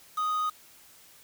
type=tone with quantisation; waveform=triangle; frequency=1244.5 Hz; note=D#6; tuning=in tune; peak=-24 dBFS; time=0.17-0.5 s; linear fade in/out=10 ms; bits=7; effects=white hiss -55 dBFS RMS until 1.23 s